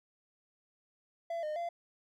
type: tone with pitch steps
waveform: triangle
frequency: 674 / 610 / 686 Hz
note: E5 / D#5 / F5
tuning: +38 / -34 / -31 cents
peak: -32 dBFS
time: 1.3-1.69 s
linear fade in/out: 5 ms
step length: 130 ms
effects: none